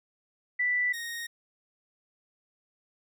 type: tone pair in turn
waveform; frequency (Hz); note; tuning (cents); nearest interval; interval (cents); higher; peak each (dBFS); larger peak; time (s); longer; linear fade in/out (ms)
sine / sawtooth; 1975.5 / 1864.6; B6 / A#6; 0 / 0; minor second; 100; first; -24 / -31; first; 0.59-0.93 / 0.93-1.27; neither; 10
effects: none